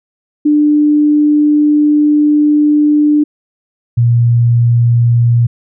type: tone pair in turn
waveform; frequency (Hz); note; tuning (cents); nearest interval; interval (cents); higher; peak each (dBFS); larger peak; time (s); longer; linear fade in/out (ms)
sine; 297.7 / 118.66; D4 / A#2; +24 / +31; octave + major third; 1593; first; -6 / -6; neither; 0.45-3.24 / 3.97-5.47; first; 10
effects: none